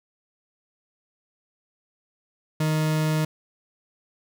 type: tone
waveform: 40% pulse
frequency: 155.56 Hz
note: D#3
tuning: in tune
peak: -20 dBFS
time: 2.6-3.25 s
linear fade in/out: 5 ms
effects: none